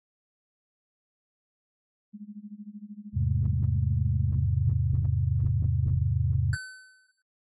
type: tone with tremolo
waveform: sine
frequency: 207.9 Hz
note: G#3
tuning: 2 cents sharp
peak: -36 dBFS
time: 2.13-4.44 s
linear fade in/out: 20 ms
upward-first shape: sine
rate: 13 Hz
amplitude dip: 90%
type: chord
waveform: sine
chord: E augmented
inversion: none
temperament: equal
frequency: 82.41 / 103.83 / 130.81 Hz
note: E2 / G#2 / B#2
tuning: 0 / 0 / 0 cents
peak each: -27 dBFS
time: 3.13-6.57 s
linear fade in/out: 50 ms
type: tone with exponential decay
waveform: square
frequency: 1520 Hz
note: F#6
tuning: 46 cents sharp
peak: -33 dBFS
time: 6.53-7.22 s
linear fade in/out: 2 ms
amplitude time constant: 150 ms
effects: AAC 32 kbps